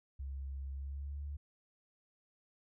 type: tone with pitch glide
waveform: sine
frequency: 68 to 72.04 Hz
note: C#2 to D2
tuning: -33 to -33 cents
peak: -39 dBFS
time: 0.19-1.37 s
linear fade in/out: 10 ms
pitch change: +100 cents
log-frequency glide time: 0.72-1.25 s
effects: none